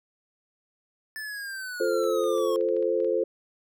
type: linear sweep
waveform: square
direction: down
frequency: 1760 to 1077 Hz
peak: -34 dBFS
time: 1.16-2.56 s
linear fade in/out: 0 ms
type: chord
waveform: sine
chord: F major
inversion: none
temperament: equal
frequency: 349.2 / 440 / 523.3 Hz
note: F4 / A4 / C5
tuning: 0 / 0 / 0 cents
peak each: -28 / -26 / -26 dBFS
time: 1.8-3.24 s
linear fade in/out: 5 ms
type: clicks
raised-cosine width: 0.3 ms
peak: -36 dBFS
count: 9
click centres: 2.04 / 2.239 / 2.381 / 2.61 / 2.688 / 2.766 / 2.826 / 3.003 / 3.046 s
effects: none